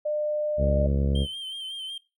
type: tone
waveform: sine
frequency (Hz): 601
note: D5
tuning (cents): +40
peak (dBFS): -24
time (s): 0.05-0.87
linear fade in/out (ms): 10
type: harmonic tone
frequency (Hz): 69.3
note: C#2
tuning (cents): 0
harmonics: 1 / 2 / 3 / 4 / 5 / 6 / 7 / 8 / 9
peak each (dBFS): -23 / -27 / -30 / -38 / -40 / -40 / -37 / -40 / -45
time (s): 0.57-1.27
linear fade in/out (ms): 50
type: tone with vibrato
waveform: triangle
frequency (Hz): 3136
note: G7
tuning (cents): 0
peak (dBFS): -31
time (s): 1.15-1.98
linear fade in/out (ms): 5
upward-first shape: sine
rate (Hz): 5.4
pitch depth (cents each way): 44
effects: noise-tail reverb RT60 0.3 s tail -22 dB re dry